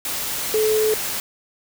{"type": "tone in noise", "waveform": "sine", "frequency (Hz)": 432.9, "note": "A4", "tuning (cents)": -28, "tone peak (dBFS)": -16, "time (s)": [0.54, 0.94], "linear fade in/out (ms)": 2, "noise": "white", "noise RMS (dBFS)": -26, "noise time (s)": [0.05, 1.2], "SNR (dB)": 7, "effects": []}